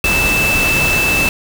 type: tone in noise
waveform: sine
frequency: 2637 Hz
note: E7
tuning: in tune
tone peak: -13 dBFS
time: 0.04-1.29 s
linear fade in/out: 2 ms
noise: pink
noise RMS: -18 dBFS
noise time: 0.04-1.29 s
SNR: +2 dB
effects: none